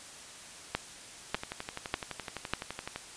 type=two click trains; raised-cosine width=0.3 ms; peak=-20 / -12 dBFS; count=20 / 4; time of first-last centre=1.35-2.96 / 0.75-2.536 s; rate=11.8 / 1.68 Hz; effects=white hiss -48 dBFS RMS until 3.16 s + resampled to 22050 Hz